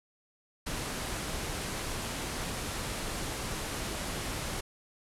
pink low-pass noise, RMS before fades -36 dBFS, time 0.66-4.61 s, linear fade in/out 10 ms, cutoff 12000 Hz, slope 48 dB/octave, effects none

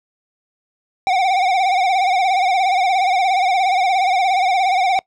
square tone with vibrato, 750 Hz, F#5, 23 cents sharp, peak -14 dBFS, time 1.07-4.99 s, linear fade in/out 0 ms, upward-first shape sine, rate 17 Hz, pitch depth 87 cents each way, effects noise-tail reverb RT60 0.1 s tail -23 dB re dry + low-pass 4000 Hz 12 dB/octave

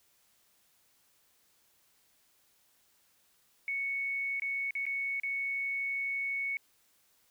sine tone with dropouts, 2217 Hz, C#7, in tune, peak -31 dBFS, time 3.68-6.57 s, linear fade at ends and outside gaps 1 ms, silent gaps 4.398-4.42 / 4.708-4.752 / 4.855-4.865 / 5.199-5.234 s, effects white hiss -69 dBFS RMS until 7.3 s

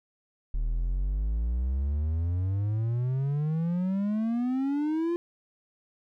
triangle exponential sweep, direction up, 37 to 349.2 Hz, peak -23 dBFS, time 0.54-5.16 s, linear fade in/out 0 ms, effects none

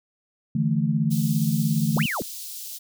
sine chord, D suspended second, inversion none, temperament equal with one note detuned, 147.68 / 164.81 / 220 Hz, D3 / E3 / A3, +10 / 0 / 0 cents, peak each -24 dBFS, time 0.55-2.06 s, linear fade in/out 5 ms
white high-pass noise, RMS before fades -36 dBFS, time 1.1-2.79 s, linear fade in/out 20 ms, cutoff 3600 Hz, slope 24 dB/octave
sine linear two-way sweep, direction up then down, 136.4 to 3136 to 136.4 Hz, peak -25 dBFS, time 1.96-2.22 s, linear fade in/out 0 ms, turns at 2.04 s
effects none

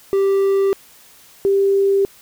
triangle / sine tone pair in turn, 392 / 394.2 Hz, G4 / G4, 0 / +10 cents, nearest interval unison, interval 10 cents, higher second, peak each -11 / -12 dBFS, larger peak first, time 0.13-0.73 / 1.45-2.05 s, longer neither, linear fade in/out 0 ms, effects white hiss -47 dBFS RMS until 2.21 s

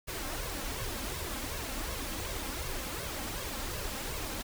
pink noise with flanger, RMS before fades -37 dBFS, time 0.07-4.43 s, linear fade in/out 20 ms, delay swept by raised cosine 1.8 to 3.8 ms, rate 2.7 Hz, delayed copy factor +0.65, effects none

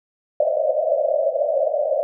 white band-pass noise, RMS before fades -20 dBFS, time 0.4-2.03 s, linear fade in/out 0 ms, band 540 to 650 Hz, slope 96 dB/octave, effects none

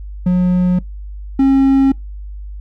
triangle tone pair in turn, 180.5 / 270.4 Hz, F#3 / C#4, -43 / -43 cents, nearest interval perfect fifth, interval 700 cents, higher second, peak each -8 / -6 dBFS, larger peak second, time 0.26-0.79 / 1.39-1.92 s, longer neither, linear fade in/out 5 ms, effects noise-tail reverb RT60 0.2 s tail -26 dB re dry + added 50 Hz sine -26 dBFS peak until 2.6 s

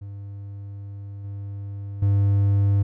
triangle tone with level steps, 100 Hz, G2, 35 cents sharp, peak -31 / -28 / -14 dBFS, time 0.01-2.83 s, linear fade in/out 10 ms, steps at 1.24 / 2.02 s, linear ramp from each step 5 ms, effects none

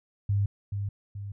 sine tone with echo, 100.6 Hz, G2, 45 cents sharp, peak -22 dBFS, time 0.29-0.46 s, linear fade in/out 5 ms, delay 430 ms, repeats 2, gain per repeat -6 dB, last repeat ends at 1.32 s, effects none

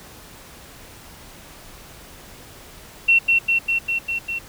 sine tone with echo, 2718 Hz, F7, 48 cents flat, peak -11 dBFS, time 3.08-3.19 s, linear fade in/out 10 ms, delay 200 ms, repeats 6, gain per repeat -2 dB, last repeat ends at 4.39 s, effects pink hiss -43 dBFS RMS until 4.48 s

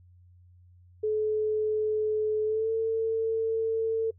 sine tone with pitch glide, 429.6 to 448.1 Hz, A4 to A4, -41 to +32 cents, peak -24 dBFS, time 1.03-4.11 s, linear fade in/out 10 ms, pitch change +73 cents, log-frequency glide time 2.45-2.71 s, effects noise-tail reverb RT60 0.1 s tail -24 dB re dry + added 89 Hz sine -53 dBFS peak until 4.18 s

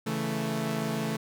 sawtooth chord, A major, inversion first, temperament equal, 138.59 / 164.81 / 220 Hz, C#3 / E3 / A3, 0 / 0 / 0 cents, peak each -31 / -30 / -27 dBFS, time 0.06-1.17 s, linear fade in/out 10 ms, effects none

